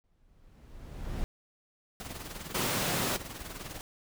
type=noise with exponential growth; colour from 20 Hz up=brown; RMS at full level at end=-31 dBFS; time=0.04-1.24 s; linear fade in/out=0 ms; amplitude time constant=260 ms
type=noise with tremolo; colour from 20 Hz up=pink; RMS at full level=-39 dBFS; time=2-3.81 s; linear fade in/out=0 ms; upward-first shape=triangle; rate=20 Hz; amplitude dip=70%
type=high-pass noise; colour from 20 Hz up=pink; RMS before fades=-31 dBFS; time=2.54-3.17 s; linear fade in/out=10 ms; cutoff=110 Hz; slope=48 dB/octave
effects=none